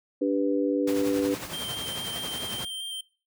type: chord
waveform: sine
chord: G major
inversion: second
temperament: equal with one note detuned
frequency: 290.1 / 392 / 493.9 Hz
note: D4 / G4 / B4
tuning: -21 / 0 / 0 cents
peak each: -24 / -30 / -27 dBFS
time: 0.21-1.35 s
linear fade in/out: 10 ms
type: noise with tremolo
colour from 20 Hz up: pink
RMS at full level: -34 dBFS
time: 0.87-2.65 s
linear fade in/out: 5 ms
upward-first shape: triangle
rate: 11 Hz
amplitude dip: 55%
type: tone with vibrato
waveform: square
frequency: 3155 Hz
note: G7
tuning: 10 cents sharp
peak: -33 dBFS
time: 1.53-3.01 s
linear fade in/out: 5 ms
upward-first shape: square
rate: 4.7 Hz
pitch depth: 12 cents each way
effects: noise-tail reverb RT60 0.4 s tail -23 dB re dry + high-pass 100 Hz 12 dB/octave